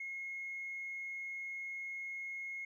triangle tone with tanh clipping, 2160 Hz, C#7, 45 cents flat, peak -40 dBFS, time 0-2.65 s, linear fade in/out 5 ms, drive 4 dB, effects none

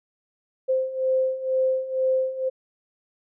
sine beating tone pair, 520 / 522.1 Hz, C5 / C5, -11 / -4 cents, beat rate 2.1 Hz, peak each -26 / -22 dBFS, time 0.68-2.5 s, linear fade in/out 20 ms, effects none

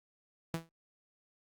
sawtooth tone with exponential decay, 164.81 Hz, E3, in tune, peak -26 dBFS, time 0.54-0.69 s, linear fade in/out 0 ms, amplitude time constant 31 ms, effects Opus 48 kbps

